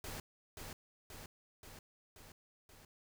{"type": "noise with echo", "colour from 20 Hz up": "pink", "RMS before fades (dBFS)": -45, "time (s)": [0.04, 0.2], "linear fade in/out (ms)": 2, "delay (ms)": 530, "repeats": 5, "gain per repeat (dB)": -3, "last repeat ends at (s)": 2.85, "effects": []}